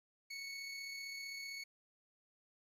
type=tone with amplitude modulation; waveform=25% pulse; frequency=2214 Hz; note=C#7; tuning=3 cents flat; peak=-39 dBFS; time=0.3-1.64 s; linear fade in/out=10 ms; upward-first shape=sine; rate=35.5 Hz; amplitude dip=30%; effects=low-pass 11000 Hz 12 dB/octave + 12-bit